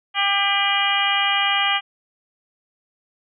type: harmonic tone with a mistuned harmonic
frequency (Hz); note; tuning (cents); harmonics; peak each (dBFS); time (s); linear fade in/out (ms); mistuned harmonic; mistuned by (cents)
398.7; G4; +29; 2 / 3 / 4 / 5 / 6 / 7 / 8; -24 / -25 / -28 / -25 / -25 / -23 / -25; 0.14-1.81; 50; 7; +57
effects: none